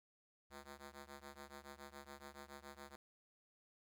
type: ring-modulated tone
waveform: 5% pulse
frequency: 141.1 Hz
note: C#3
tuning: 31 cents sharp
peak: -39 dBFS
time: 0.5-2.96 s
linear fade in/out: 5 ms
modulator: 67 Hz
effects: none